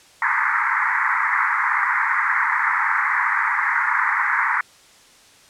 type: band-pass noise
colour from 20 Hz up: white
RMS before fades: -20 dBFS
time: 0.22-4.61 s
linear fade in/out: 2 ms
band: 870 to 2100 Hz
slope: 96 dB/octave
effects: white hiss -50 dBFS RMS until 5.49 s + low-pass 8000 Hz 12 dB/octave